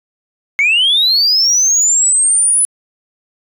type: linear sweep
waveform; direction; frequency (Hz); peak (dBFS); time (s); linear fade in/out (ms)
sine; up; 2155 to 10080; -7; 0.59-2.65; 0
effects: tanh soft clip ceiling -6 dBFS